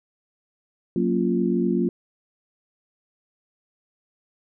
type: chord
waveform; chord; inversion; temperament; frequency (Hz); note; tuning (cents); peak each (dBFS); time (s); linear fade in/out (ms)
sine; Gb major seventh; none; equal; 185 / 233.1 / 277.2 / 349.2; Gb3 / Bb3 / Db4 / F4; 0 / 0 / 0 / 0; -24 / -24 / -28 / -24; 0.96-1.89; 2
effects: none